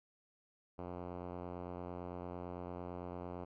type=tone with low-pass filter; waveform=5% pulse; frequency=88.9 Hz; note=F2; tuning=31 cents sharp; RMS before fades=-45 dBFS; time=0.78-3.45 s; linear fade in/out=10 ms; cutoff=990 Hz; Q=0.59; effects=none